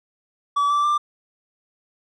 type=tone with pitch steps; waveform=triangle; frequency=1147 / 1165.7 / 1184.7 Hz; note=D6 / D6 / D6; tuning=-41 / -13 / +15 cents; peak=-15 dBFS; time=0.56-0.98 s; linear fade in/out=10 ms; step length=140 ms; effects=resampled to 24000 Hz